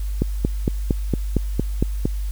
click train, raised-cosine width 3 ms, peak -5 dBFS, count 9, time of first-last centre 0.22-2.055 s, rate 4.36 Hz, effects added 50 Hz sine -22 dBFS peak until 2.31 s + white hiss -46 dBFS RMS until 2.31 s

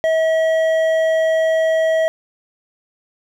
triangle tone with hard clipping, 643 Hz, E5, 43 cents flat, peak -15 dBFS, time 0.04-2.08 s, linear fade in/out 0 ms, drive 11 dB, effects none

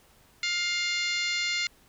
harmonic tone, 704 Hz, F5, 14 cents sharp, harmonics 2 / 3 / 4 / 5 / 6 / 7 / 8 / 9 / 10, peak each -39 / -29 / -35 / -36 / -33 / -40 / -43 / -45 / -41 dBFS, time 0.43-1.67 s, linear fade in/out 2 ms, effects pink hiss -60 dBFS RMS until 1.88 s

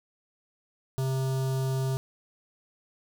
square tone with notch filter, 132.4 Hz, C3, 21 cents sharp, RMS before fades -28 dBFS, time 0.98-1.97 s, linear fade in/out 0 ms, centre 2100 Hz, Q 0.78, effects none

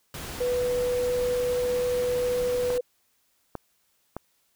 pink noise, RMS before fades -37 dBFS, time 0.14-2.78 s, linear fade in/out 2 ms
sine tone, 493.9 Hz, B4, in tune, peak -23 dBFS, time 0.4-2.81 s, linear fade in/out 10 ms
clicks, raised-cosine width 1 ms, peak -18 dBFS, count 3, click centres 2.703 / 3.553 / 4.166 s
effects white hiss -69 dBFS RMS until 4.55 s

